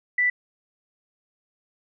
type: tone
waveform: sine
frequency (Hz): 1977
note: B6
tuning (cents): +1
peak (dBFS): -18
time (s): 0.18-0.3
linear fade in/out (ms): 5
effects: none